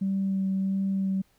sine tone with vibrato, 193 Hz, G3, 27 cents flat, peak -23 dBFS, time 0.01-1.22 s, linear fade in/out 10 ms, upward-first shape sine, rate 1.5 Hz, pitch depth 12 cents each way, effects tanh soft clip ceiling -19 dBFS + pink hiss -66 dBFS RMS until 1.38 s

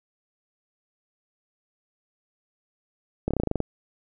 slowing click train, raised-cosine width 2 ms, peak -11 dBFS, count 10, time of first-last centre 3.28-3.603 s, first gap 27 ms, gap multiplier 1.07, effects none

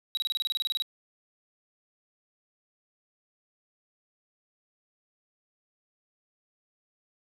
triangle tone bursts, 3865 Hz, B7, 38 cents flat, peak -25 dBFS, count 14, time 0.15-0.822 s, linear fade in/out 0 ms, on 22 ms, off 28 ms, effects none

